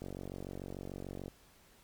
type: click train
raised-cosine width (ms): 2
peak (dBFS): -29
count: 60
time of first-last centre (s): 0.02-1.281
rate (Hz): 46.8
effects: pink hiss -63 dBFS RMS until 1.83 s + MP3 96 kbps